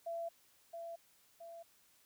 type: tone with echo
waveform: sine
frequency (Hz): 673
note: E5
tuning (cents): +36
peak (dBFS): -38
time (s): 0.06-0.29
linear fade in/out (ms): 10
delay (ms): 670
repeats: 2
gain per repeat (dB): -5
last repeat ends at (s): 1.63
effects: white hiss -69 dBFS RMS until 2.05 s